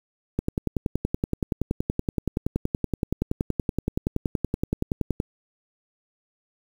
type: click train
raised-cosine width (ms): 3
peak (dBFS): -10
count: 52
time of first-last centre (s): 0.39-5.201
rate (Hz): 10.6
effects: 7-bit